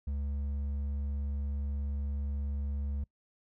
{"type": "tone with hard clipping", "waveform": "triangle", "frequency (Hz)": 70.8, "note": "C#2", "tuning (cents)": 37, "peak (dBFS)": -33, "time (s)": [0.07, 3.04], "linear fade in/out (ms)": 5, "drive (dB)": 8, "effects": ["noise-tail reverb RT60 0.1 s tail -24 dB re dry"]}